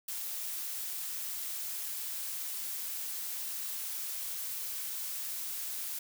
blue noise, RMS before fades -38 dBFS, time 0.08-5.99 s, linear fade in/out 5 ms, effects none

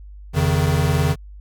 square tone cluster, 85.5 / 136.7 / 156 Hz, F2 / C#3 / D#3, -36 / -24 / +5 cents, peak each -21 dBFS, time 0.33-1.16 s, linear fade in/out 50 ms, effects added 50 Hz sine -36 dBFS peak until 1.4 s

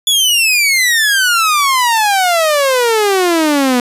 sawtooth exponential sweep, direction down, 3459 to 241.4 Hz, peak -6 dBFS, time 0.07-3.8 s, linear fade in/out 2 ms, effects resampled to 32000 Hz

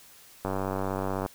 click train, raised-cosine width 1 ms, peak -16 dBFS, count 79, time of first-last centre 0.45-1.262 s, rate 96.1 Hz, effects white hiss -53 dBFS RMS until 1.34 s

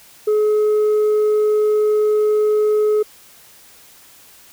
sine tone, 424.8 Hz, G#4, 39 cents sharp, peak -10 dBFS, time 0.27-3.03 s, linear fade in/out 10 ms, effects tanh soft clip ceiling -12 dBFS + white hiss -46 dBFS RMS until 4.52 s

